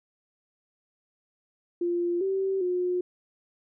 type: tone with pitch steps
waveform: sine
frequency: 347.6 / 385.4 / 359.9 Hz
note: F4 / G4 / F#4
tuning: -8 / -29 / -48 cents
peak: -24 dBFS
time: 1.81-3.01 s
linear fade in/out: 5 ms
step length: 400 ms
effects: none